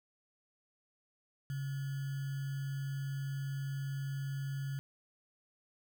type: tone with sample-and-hold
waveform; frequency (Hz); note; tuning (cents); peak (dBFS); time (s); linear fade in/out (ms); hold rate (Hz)
sine; 137.5; C#3; -14; -35; 1.5-4.79; 0; 1575
effects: none

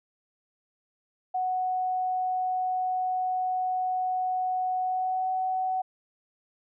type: tone with pitch glide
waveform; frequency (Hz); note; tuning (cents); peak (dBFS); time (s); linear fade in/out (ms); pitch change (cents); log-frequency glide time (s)
sine; 740 to 749; F#5 to F#5; 0 to +21; -25; 1.34-5.82; 10; +21; 4.82-5.28
effects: none

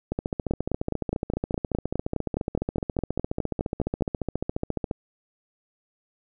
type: two click trains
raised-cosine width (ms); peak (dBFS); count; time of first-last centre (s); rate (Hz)
2; -13 / -12; 70 / 18; 0.12-4.912 / 0.51-4.022; 14.4 / 4.84
effects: none

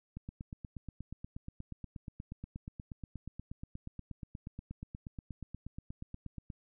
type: click train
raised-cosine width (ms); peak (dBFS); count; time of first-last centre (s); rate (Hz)
5; -30; 54; 0.17-6.502; 8.37
effects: none

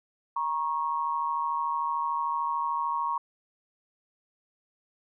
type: tone pair together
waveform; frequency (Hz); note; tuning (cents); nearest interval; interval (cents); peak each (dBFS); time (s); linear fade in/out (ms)
sine; 945.6 / 1099; A#5 / C#6; +24 / -15; minor third; 261; -29 / -29; 0.36-3.18; 5
effects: none

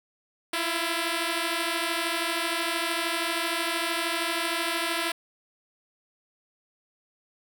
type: beating tone pair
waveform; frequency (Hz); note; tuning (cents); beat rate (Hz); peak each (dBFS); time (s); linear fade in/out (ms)
5% pulse; 329.6 / 342.6; E4 / F4; 0 / -33; 13; -17 / -18; 0.53-5.12; 5
effects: none

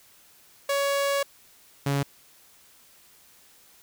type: tone pair in turn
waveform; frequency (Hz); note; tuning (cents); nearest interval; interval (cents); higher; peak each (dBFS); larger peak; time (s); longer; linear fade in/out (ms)
sawtooth; 560 / 140.31; C#5 / C#3; +18 / +21; 2 octaves; 2397; first; -19; neither; 0.69-1.23 / 1.86-2.03; first; 5
effects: white hiss -56 dBFS RMS until 3.82 s

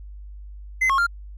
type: tone with pitch steps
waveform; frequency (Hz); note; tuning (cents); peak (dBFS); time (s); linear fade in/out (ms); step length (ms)
triangle; 2052 / 1087 / 1394; C7 / C#6 / F6; -34 / -34 / -4; -15; 0.81-1.068; 10; 86
effects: added 50 Hz sine -36 dBFS peak until 1.37 s

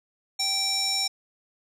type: tone with band-pass filter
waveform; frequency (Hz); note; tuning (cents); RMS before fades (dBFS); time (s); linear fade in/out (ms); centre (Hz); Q
square; 778; G5; -13; -26; 0.39-1.08; 10; 5600; 3.5
effects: none

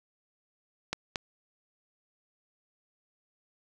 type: clicks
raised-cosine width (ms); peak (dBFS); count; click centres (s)
0.2; -13; 2; 0.93 / 1.158
effects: none

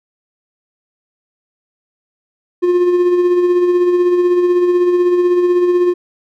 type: tone with tremolo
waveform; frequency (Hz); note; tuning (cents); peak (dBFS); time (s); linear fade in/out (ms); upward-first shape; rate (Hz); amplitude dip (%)
triangle; 355.2; F4; +29; -6; 2.62-5.94; 20; sine; 16; 40
effects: none

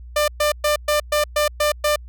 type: tone bursts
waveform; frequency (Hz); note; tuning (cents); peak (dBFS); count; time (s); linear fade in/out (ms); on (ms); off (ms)
sawtooth; 596; D5; +25; -12; 8; 0.16-1.96; 5; 120; 120
effects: added 60 Hz sine -35 dBFS peak until 2.08 s

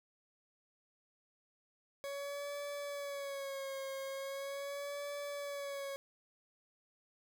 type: tone with vibrato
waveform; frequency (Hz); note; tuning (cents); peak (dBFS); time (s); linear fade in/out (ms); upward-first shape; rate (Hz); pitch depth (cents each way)
40% pulse; 557; C#5; +8; -39; 2.04-5.96; 0; sine; 0.4; 55
effects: none

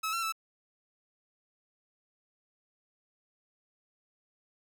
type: tone with pitch steps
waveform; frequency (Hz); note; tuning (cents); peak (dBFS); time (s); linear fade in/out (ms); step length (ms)
sawtooth; 1294 / 1353 / 1316; E6 / E6 / E6; -32 / +45 / -3; -27; 0.03-0.324; 10; 98
effects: none

